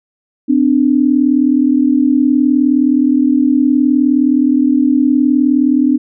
sine tone pair together, 256.1 / 295.4 Hz, C4 / D4, -37 / +10 cents, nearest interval major second, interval 247 cents, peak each -11 dBFS, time 0.48-5.98 s, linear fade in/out 20 ms, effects none

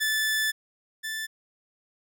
sawtooth tone pair in turn, 1747 / 1759.2 Hz, A6 / A6, -13 / -1 cents, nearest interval unison, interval 12 cents, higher second, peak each -20 / -27 dBFS, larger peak first, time 0-0.52 / 1.03-1.27 s, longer first, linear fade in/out 20 ms, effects none

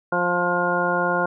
harmonic tone with a mistuned harmonic, 176.2 Hz, F3, 16 cents sharp, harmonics 1 / 2 / 3 / 4 / 5 / 6 / 8, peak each -29 / -28 / -25 / -27 / -28 / -27 / -24 dBFS, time 0.12-1.26 s, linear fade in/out 5 ms, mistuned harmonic 8, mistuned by +15 cents, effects none

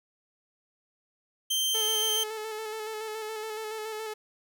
sawtooth tone, 3136 Hz, G7, in tune, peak -22 dBFS, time 1.5-2.24 s, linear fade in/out 10 ms
sawtooth tone with vibrato, 434.9 Hz, A4, 20 cents flat, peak -30 dBFS, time 1.74-4.14 s, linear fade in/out 10 ms, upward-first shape square, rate 7.1 Hz, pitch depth 26 cents each way
effects none

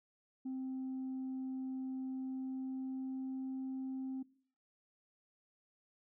sine tone with pitch glide, 261.6 to 263.3 Hz, C4 to C4, 0 to +11 cents, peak -36 dBFS, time 0.45-4.23 s, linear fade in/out 10 ms, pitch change +11 cents, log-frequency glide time 2.07-3.57 s, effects noise-tail reverb RT60 0.5 s tail -21 dB re dry + tanh soft clip ceiling -36 dBFS

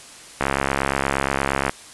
click train, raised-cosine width 0.5 ms, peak -4 dBFS, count 89, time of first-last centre 0.41-1.695 s, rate 68.5 Hz, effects white hiss -42 dBFS RMS until 1.93 s + resampled to 24000 Hz

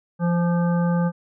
harmonic tone with a mistuned harmonic, 172.1 Hz, F3, 25 cents flat, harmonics 1 / 3 / 5 / 7 / 9, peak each -18 / -28 / -32 / -35 / -37 dBFS, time 0.19-1.12 s, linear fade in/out 50 ms, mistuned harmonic 3, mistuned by +17 cents, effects none

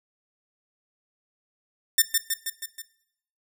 5% pulse tone with echo, 1799 Hz, A6, 38 cents sharp, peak -4 dBFS, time 1.98-2.02 s, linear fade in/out 5 ms, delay 160 ms, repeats 5, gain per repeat -4 dB, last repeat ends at 2.82 s, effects noise-tail reverb RT60 0.7 s tail -18 dB re dry

